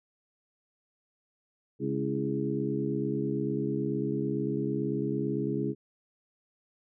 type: harmonic tone with a mistuned harmonic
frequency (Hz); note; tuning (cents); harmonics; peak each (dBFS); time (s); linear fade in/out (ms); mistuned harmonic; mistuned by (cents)
69; C#2; -7; 2 / 3 / 4 / 5 / 6; -34 / -34 / -34 / -34 / -34; 1.79-5.75; 50; 5; -57
effects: none